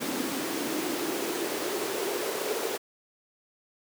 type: noise with high-pass filter sweep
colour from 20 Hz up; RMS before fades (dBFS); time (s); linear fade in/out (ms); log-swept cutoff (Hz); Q
pink; -31; 0-2.78; 20; 270 to 440; 4.4
effects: none